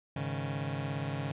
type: chord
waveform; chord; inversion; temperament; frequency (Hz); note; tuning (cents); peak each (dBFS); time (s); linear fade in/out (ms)
sawtooth; Ab suspended fourth; none; just; 103.83 / 138.43 / 155.74; Ab2 / Db3 / Eb3; 0 / -2 / +2; -36 / -31 / -34; 0.16-1.32; 5
effects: resampled to 8000 Hz + 11-bit